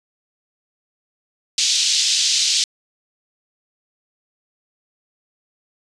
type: band-pass noise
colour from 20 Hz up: pink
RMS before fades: -18 dBFS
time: 1.58-2.64 s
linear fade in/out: 2 ms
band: 3500 to 6600 Hz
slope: 24 dB/octave
effects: resampled to 22050 Hz